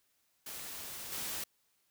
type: noise with level steps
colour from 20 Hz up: white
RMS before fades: -44 / -39 dBFS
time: 0.46-1.44 s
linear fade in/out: 5 ms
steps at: 1.12 s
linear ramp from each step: 2 ms
effects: white hiss -75 dBFS RMS until 1.9 s